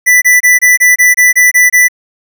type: tone bursts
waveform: square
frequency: 1981 Hz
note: B6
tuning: 5 cents sharp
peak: -4 dBFS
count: 10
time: 0.06-1.885 s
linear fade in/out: 20 ms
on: 160 ms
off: 25 ms
effects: none